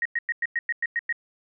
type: tone bursts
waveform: sine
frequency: 1878 Hz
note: A#6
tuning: 12 cents sharp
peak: -22 dBFS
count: 9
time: 0.02-1.126 s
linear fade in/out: 2 ms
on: 34 ms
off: 100 ms
effects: none